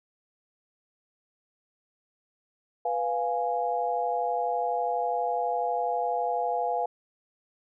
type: chord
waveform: sine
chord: F diminished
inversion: second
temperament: equal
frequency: 493.9 / 698.5 / 830.6 Hz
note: Cb5 / F5 / Ab5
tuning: 0 / 0 / 0 cents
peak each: -31 / -28 / -30 dBFS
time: 2.85-6.86 s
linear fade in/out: 5 ms
effects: none